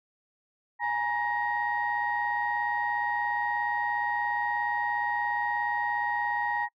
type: tone cluster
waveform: sine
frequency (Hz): 832 / 949 / 1883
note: G#5 / A#5 / A#6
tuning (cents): +3 / +31 / +17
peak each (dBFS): -30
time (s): 0.79-6.69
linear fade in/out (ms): 50
effects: noise-tail reverb RT60 0.1 s tail -26 dB re dry + tanh soft clip ceiling -18 dBFS